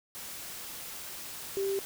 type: tone in noise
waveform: sine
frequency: 392 Hz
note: G4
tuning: in tune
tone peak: -28 dBFS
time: 1.57-1.79 s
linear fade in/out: 0 ms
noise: white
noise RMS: -42 dBFS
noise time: 0.15-1.85 s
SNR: +11 dB
effects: none